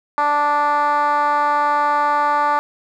10% pulse tone with band-pass filter, 293.1 Hz, D4, 3 cents flat, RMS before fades -17 dBFS, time 0.18-2.59 s, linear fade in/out 0 ms, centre 1000 Hz, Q 3.8, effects none

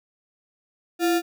sine tone with sample-and-hold, 337.7 Hz, E4, 42 cents sharp, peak -18 dBFS, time 0.99-1.22 s, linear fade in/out 50 ms, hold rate 1050 Hz, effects none

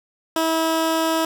15% pulse tone, 323.8 Hz, E4, 31 cents flat, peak -12 dBFS, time 0.36-1.25 s, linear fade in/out 2 ms, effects none

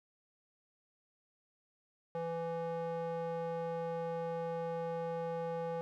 square tone with band-pass filter, 166.9 Hz, E3, 22 cents sharp, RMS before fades -38 dBFS, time 2.15-5.81 s, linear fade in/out 0 ms, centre 620 Hz, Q 3.2, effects none

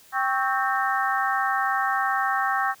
harmonic tone with a mistuned harmonic, 261.6 Hz, C4, in tune, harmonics 3 / 4 / 5 / 6 / 7, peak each -26 / -27 / -28 / -29 / -29 dBFS, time 0.12-2.75 s, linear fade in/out 50 ms, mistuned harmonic 4, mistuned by +100 cents, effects white hiss -53 dBFS RMS until 2.8 s

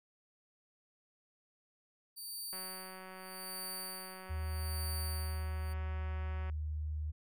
15% pulse tone with tremolo, 4610 Hz, D8, 33 cents flat, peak -34 dBFS, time 2.16-5.74 s, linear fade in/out 20 ms, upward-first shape sine, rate 0.81 Hz, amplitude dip 90%
click train, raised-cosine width 0.5 ms, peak -35 dBFS, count 743, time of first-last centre 2.53-6.498 s, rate 187 Hz
sine tone with pitch glide, 77.78 to 76.18 Hz, D#2 to D#2, 0 to -36 cents, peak -35 dBFS, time 4.29-7.12 s, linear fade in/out 20 ms, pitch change -36 cents, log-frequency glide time 4.82-6.48 s
effects none

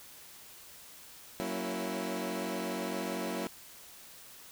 20% pulse chord, F# dominant seventh, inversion none, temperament equal with one note detuned, 187.15 / 233.1 / 277.2 / 329.6 Hz, F#3 / A#3 / C#4 / E4, +20 / 0 / 0 / 0 cents, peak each -34 / -34 / -37 / -34 dBFS, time 1.4-3.47 s, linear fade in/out 0 ms, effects white hiss -52 dBFS RMS until 4.51 s

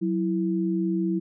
sine tone pair together, 185.5 / 330 Hz, F#3 / E4, +5 / +2 cents, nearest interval minor seventh, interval 997 cents, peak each -25 dBFS, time 0.01-1.2 s, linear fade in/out 20 ms, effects none

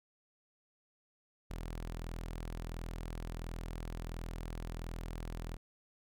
sawtooth tone, 41.44 Hz, E1, 10 cents sharp, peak -36 dBFS, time 1.5-5.57 s, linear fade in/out 10 ms, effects none

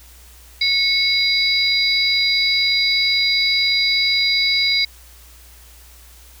sine tone cluster, 2194 / 3939 / 4837 Hz, C#7 / B7 / D#8, -18 / -5 / -50 cents, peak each -19 dBFS, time 0.61-4.85 s, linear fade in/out 5 ms, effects added 60 Hz sine -44 dBFS peak until 6.4 s + white hiss -47 dBFS RMS until 6.4 s

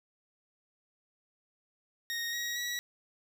20% pulse tone with pitch steps, 1864.7 / 1897.3 / 1930.5 Hz, A#6 / A#6 / B6, 0 / +30 / -40 cents, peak -28 dBFS, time 2.1-2.79 s, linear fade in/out 0 ms, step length 230 ms, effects none

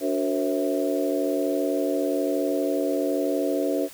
sine tone cluster, 289 / 370.1 / 464.8 / 537 / 655 Hz, D4 / F#4 / A#4 / C5 / E5, -28 / 0 / -5 / +45 / -11 cents, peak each -26 / -29 / -30 / -28 / -30 dBFS, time 0-3.89 s, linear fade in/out 50 ms, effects white hiss -45 dBFS RMS until 3.93 s

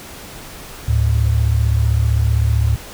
sine tone pair together, 73.42 / 108.99 Hz, D2 / A2, 0 / -16 cents, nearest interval perfect fifth, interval 684 cents, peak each -15 dBFS, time 0.88-2.76 s, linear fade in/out 5 ms, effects pink hiss -35 dBFS RMS until 2.93 s

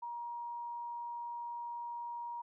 sine tone, 948 Hz, A#5, 29 cents sharp, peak -39 dBFS, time 0.02-2.42 s, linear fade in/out 10 ms, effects none

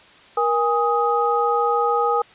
sine tone cluster, 473.4 / 820 / 1253 Hz, A#4 / G#5 / D#6, +27 / -22 / +12 cents, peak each -21 dBFS, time 0.37-2.22 s, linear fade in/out 5 ms, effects white hiss -48 dBFS RMS until 2.34 s + resampled to 8000 Hz

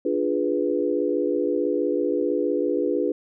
sine chord, D diminished seventh, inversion none, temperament equal, 293.7 / 349.2 / 415.3 / 493.9 Hz, D4 / F4 / Ab4 / Cb5, 0 / 0 / 0 / 0 cents, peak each -26 dBFS, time 0.05-3.12 s, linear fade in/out 5 ms, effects none

